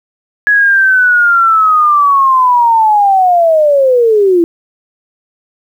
sine linear sweep, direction down, 1684 to 329.6 Hz, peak -5 dBFS, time 0.47-4.44 s, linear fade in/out 0 ms, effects 7-bit

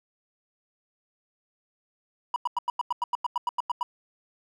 triangle tone bursts, 973 Hz, B5, 26 cents flat, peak -21 dBFS, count 14, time 2.34-3.83 s, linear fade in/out 2 ms, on 21 ms, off 92 ms, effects none

